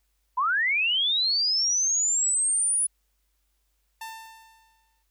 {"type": "linear sweep", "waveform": "sine", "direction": "up", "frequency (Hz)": [953, 9956], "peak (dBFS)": -21, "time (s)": [0.37, 2.87], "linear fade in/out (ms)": 10}
{"type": "tone with exponential decay", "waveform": "sawtooth", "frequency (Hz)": 894, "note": "A5", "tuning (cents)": 27, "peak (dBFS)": -30, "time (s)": [4.01, 5.03], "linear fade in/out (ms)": 5, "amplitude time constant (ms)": 220}
{"effects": ["added 50 Hz sine -70 dBFS peak until 5.1 s", "white hiss -75 dBFS RMS until 5.1 s"]}